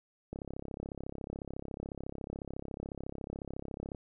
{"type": "click train", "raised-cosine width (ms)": 2, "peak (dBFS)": -26, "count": 124, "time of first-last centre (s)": [0.33, 3.948], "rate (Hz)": 34, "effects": []}